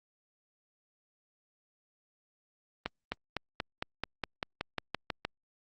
accelerating click train, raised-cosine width 0.3 ms, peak -16 dBFS, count 13, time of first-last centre 2.86-5.25 s, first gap 260 ms, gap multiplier 0.95, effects Opus 32 kbps

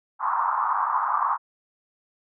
white band-pass noise, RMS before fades -24 dBFS, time 0.19-1.38 s, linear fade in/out 50 ms, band 890 to 1200 Hz, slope 48 dB/octave, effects none

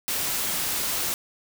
white noise, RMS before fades -27 dBFS, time 0.08-1.14 s, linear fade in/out 0 ms, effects none

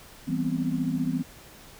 sine chord, C major seventh, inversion first, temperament equal, 164.81 / 196 / 246.9 / 261.6 Hz, E3 / G3 / B3 / C4, 0 / 0 / 0 / 0 cents, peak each -30 / -34 / -29 / -29 dBFS, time 0.27-1.23 s, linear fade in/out 20 ms, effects pink hiss -49 dBFS RMS until 1.79 s

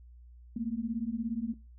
sine beating tone pair, 220 / 237 Hz, A3 / A#3, 0 / +29 cents, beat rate 17 Hz, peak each -35 / -34 dBFS, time 0.56-1.54 s, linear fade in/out 5 ms, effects noise-tail reverb RT60 0.3 s tail -20 dB re dry + added 60 Hz sine -50 dBFS peak until 1.78 s

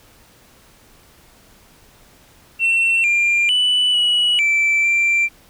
sine tone with pitch steps, 2704 / 2391 / 2977 / 2930 / 2330 / 2356 Hz, E7 / D7 / F#7 / F#7 / D7 / D7, +43 / +30 / +10 / -18 / -14 / +5 cents, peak -11 dBFS, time 2.59-5.29 s, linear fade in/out 50 ms, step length 450 ms, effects tanh soft clip ceiling -12 dBFS + pink hiss -50 dBFS RMS until 5.49 s

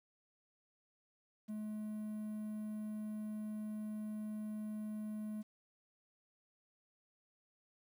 triangle tone with quantisation, 213.4 Hz, G#3, 47 cents sharp, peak -38 dBFS, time 1.48-5.43 s, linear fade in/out 20 ms, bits 11, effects none

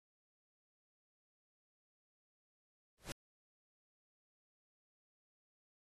pink noise with exponential growth, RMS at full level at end -39 dBFS, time 2.98-3.12 s, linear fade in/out 1 ms, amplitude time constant 30 ms, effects AAC 32 kbps

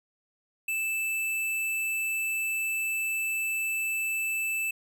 square tone, 2638 Hz, E7, 1 cent sharp, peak -28 dBFS, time 0.68-4.71 s, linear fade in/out 5 ms, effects none

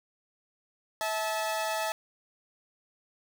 sawtooth tone pair together, 648.7 / 868 Hz, E5 / A5, -28 / -24 cents, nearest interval perfect fourth, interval 504 cents, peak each -28 dBFS, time 1.01-1.92 s, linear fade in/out 0 ms, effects none

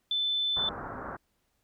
sine tone, 3520 Hz, A7, in tune, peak -26 dBFS, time 0.11-0.69 s, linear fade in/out 2 ms
white low-pass noise, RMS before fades -39 dBFS, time 0.56-1.17 s, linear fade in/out 10 ms, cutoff 1500 Hz, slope 48 dB/octave
effects pink hiss -75 dBFS RMS until 1.63 s

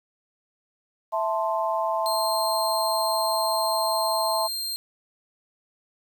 sine chord, A minor, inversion second, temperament equal, 659.3 / 880 / 1046.5 Hz, E5 / A5 / C6, 0 / 0 / 0 cents, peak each -26 / -27 / -28 dBFS, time 1.12-4.48 s, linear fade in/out 20 ms
sawtooth tone, 4185 Hz, C8, in tune, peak -25 dBFS, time 2.06-4.76 s, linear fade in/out 0 ms
effects 9-bit

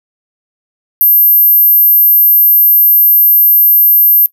sine tone, 12960 Hz, G#9, 43 cents flat, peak -3 dBFS, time 1.01-4.26 s, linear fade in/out 0 ms, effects noise-tail reverb RT60 0.1 s tail -18 dB re dry

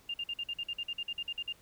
sine tone bursts, 2804 Hz, F7, 6 cents sharp, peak -33 dBFS, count 15, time 0.09-1.526 s, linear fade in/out 5 ms, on 50 ms, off 49 ms, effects pink hiss -62 dBFS RMS until 1.61 s

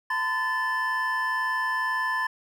triangle tone cluster, 898 / 1020 / 1752 Hz, A5 / C6 / A6, +35 / -44 / -8 cents, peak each -34 / -26 / -25 dBFS, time 0.1-2.27 s, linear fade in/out 5 ms, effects none

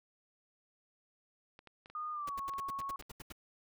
clicks, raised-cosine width 0.3 ms, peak -37 dBFS, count 7, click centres 1.591 / 1.673 / 1.859 / 1.9 / 2.537 / 2.815 / 3.024 s
sine tone with pitch glide, 1225 to 1104 Hz, D#6 to C#6, -27 to -7 cents, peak -37 dBFS, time 1.95-2.96 s, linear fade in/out 2 ms, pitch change -180 cents, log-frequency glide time 2.12-2.37 s
pink noise bursts, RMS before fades -47 dBFS, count 11, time 2.27-3.324 s, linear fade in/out 5 ms, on 24 ms, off 79 ms
effects none

